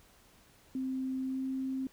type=tone with pitch glide; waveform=sine; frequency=261.6 to 264 Hz; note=C4 to C4; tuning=0 to +16 cents; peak=-32 dBFS; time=0.75-1.87 s; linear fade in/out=2 ms; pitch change=+16 cents; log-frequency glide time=1.2-1.45 s; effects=pink hiss -62 dBFS RMS until 1.92 s